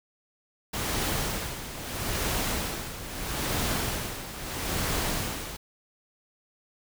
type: noise with tremolo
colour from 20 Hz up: pink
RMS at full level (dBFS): -28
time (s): 0.73-5.57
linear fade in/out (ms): 10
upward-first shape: sine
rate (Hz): 0.77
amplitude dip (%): 70
effects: none